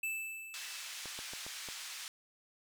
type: tone with exponential decay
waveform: square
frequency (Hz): 2637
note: E7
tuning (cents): 0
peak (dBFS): -34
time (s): 0.03-1.46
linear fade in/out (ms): 5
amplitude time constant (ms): 310
type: band-pass noise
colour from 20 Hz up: white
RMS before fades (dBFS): -45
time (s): 0.54-2.08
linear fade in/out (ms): 0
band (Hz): 1500 to 6400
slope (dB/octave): 12
type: clicks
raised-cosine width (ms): 1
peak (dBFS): -33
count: 5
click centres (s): 1.057 / 1.19 / 1.335 / 1.465 / 1.687
effects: none